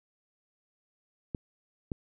clicks, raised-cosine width 3 ms, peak -20 dBFS, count 2, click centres 1.348 / 1.918 s, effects none

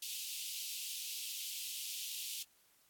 pink high-pass noise, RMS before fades -43 dBFS, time 0.02-2.43 s, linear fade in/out 5 ms, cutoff 2700 Hz, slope 48 dB/octave, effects white hiss -70 dBFS RMS until 2.89 s + AAC 64 kbps

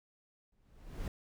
brown noise with exponential growth, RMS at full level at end -35 dBFS, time 0.52-1.08 s, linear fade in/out 2 ms, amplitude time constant 120 ms, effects none

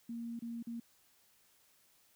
sine tone with dropouts, 233.1 Hz, A#3, in tune, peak -39 dBFS, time 0.09-0.8 s, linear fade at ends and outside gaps 5 ms, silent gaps 0.393-0.421 / 0.627-0.67 s, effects white hiss -69 dBFS RMS until 2.15 s

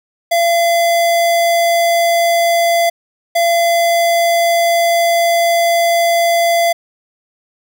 square tone pair in turn, 681 / 681 Hz, F5 / F5, -44 / -44 cents, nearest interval unison, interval 0 cents, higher neither, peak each -11 dBFS, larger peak neither, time 0.31-2.9 / 3.35-6.73 s, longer second, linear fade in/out 10 ms, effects none

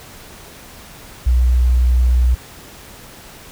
sine tone, 61.74 Hz, B1, in tune, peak -10 dBFS, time 1.26-2.35 s, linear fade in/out 10 ms, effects pink hiss -39 dBFS RMS until 3.51 s

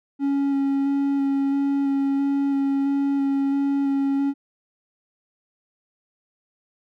triangle tone with vibrato, 277.2 Hz, C#4, in tune, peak -17 dBFS, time 0.19-4.34 s, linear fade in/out 50 ms, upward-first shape square, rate 1.5 Hz, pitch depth 10 cents each way, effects none

